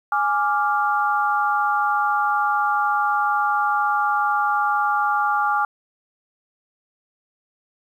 sine chord, D diminished, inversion second, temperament equal, 830.6 / 1174.7 / 1396.9 Hz, Ab5 / D6 / F6, 0 / 0 / 0 cents, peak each -21 / -22 / -23 dBFS, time 0.12-5.65 s, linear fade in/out 2 ms, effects 9-bit

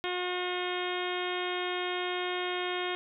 harmonic tone with a mistuned harmonic, 360.1 Hz, F#4, 47 cents flat, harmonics 1 / 2 / 3 / 4 / 5 / 6 / 7 / 8 / 9 / 10, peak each -34 / -38 / -40 / -41 / -42 / -40 / -44 / -45 / -40 / -44 dBFS, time 0.04-2.95 s, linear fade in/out 0 ms, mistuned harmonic 10, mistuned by +34 cents, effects none

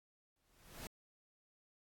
pink noise with exponential growth, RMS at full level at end -45 dBFS, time 0.36-0.87 s, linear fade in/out 2 ms, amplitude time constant 110 ms, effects AAC 64 kbps

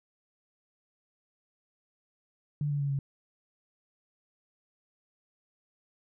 sine tone with pitch steps, 146.83 / 143.97 / 141.17 / 138.43 Hz, D3 / D3 / C#3 / C#3, 0 / -34 / +32 / -2 cents, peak -27 dBFS, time 2.61-2.99 s, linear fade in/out 2 ms, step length 95 ms, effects none

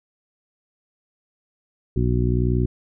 harmonic tone, 60.8 Hz, B1, 26 cents flat, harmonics 1 / 2 / 3 / 4 / 5 / 6, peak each -22 / -21 / -28 / -27 / -31 / -27 dBFS, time 1.96-2.66 s, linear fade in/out 5 ms, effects none

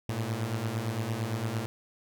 sawtooth beating tone pair, 106.6 / 115.4 Hz, G#2 / A#2, +46 / -17 cents, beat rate 8.8 Hz, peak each -30 / -28 dBFS, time 0.09-1.66 s, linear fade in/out 0 ms, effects none

